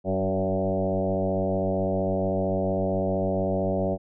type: tone with frequency modulation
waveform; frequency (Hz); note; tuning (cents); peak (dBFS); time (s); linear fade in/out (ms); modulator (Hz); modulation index
sine; 378.9; F#4; +41; -22; 0.04-3.98; 50; 95.6; 3.2
effects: none